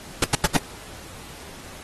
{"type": "noise bursts", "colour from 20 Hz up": "pink", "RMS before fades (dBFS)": -17, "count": 4, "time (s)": [0.22, 0.57], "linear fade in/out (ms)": 5, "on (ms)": 23, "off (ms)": 86, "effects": ["pink hiss -42 dBFS RMS until 1.83 s", "AAC 32 kbps"]}